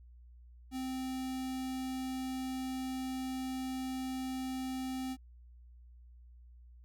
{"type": "tone with notch filter", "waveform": "square", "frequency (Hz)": 260, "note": "C4", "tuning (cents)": -11, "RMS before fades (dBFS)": -38, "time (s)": [0.71, 5.17], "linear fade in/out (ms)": 50, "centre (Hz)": 1500, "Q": 1.7, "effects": ["added 60 Hz sine -53 dBFS peak until 6.84 s"]}